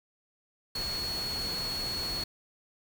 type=tone in noise; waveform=sine; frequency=4353 Hz; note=C#8; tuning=32 cents flat; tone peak=-32 dBFS; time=0.75-2.24 s; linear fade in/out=5 ms; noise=pink; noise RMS=-39 dBFS; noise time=0.75-2.24 s; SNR=+4 dB; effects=none